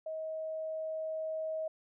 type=tone with level ramp; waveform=sine; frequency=634 Hz; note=D#5; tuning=32 cents sharp; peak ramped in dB=-36 to -33 dBFS; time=0.06-1.68 s; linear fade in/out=5 ms; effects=none